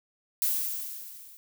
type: noise with level ramp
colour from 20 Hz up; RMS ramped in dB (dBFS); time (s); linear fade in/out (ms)
violet; -25 to -51; 0.42-1.37; 0
effects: none